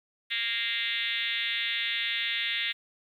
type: tone with frequency modulation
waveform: sine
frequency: 2773 Hz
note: F7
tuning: 13 cents flat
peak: -27 dBFS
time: 0.3-2.73 s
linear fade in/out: 20 ms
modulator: 229 Hz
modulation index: 4.4
effects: 10-bit